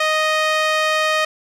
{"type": "tone with band-pass filter", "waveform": "sawtooth", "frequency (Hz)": 622.3, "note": "D#5", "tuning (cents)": 0, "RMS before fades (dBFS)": -18, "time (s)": [0, 1.25], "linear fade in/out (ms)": 5, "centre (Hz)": 2100, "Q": 0.8, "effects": []}